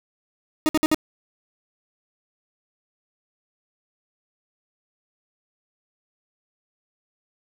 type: tone bursts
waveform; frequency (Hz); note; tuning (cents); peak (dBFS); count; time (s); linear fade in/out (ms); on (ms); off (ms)
40% pulse; 311.1; D#4; 0; -15; 4; 0.66-0.945; 0; 30; 55
effects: 8-bit